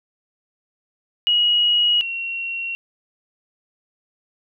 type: tone pair in turn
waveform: sine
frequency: 2900 / 2737 Hz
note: F#7 / F7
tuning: -35 / -36 cents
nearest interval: minor second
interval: 101 cents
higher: first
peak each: -14 / -24 dBFS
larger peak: first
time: 1.27-2.01 / 2.01-2.75 s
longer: neither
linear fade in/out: 0 ms
effects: none